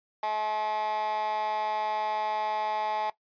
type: tone with high-pass filter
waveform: 15% pulse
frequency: 214 Hz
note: A3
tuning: 48 cents flat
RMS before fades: -30 dBFS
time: 0.23-3.1 s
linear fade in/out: 2 ms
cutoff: 830 Hz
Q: 4.3
effects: noise-tail reverb RT60 0.1 s tail -17 dB re dry + resampled to 11025 Hz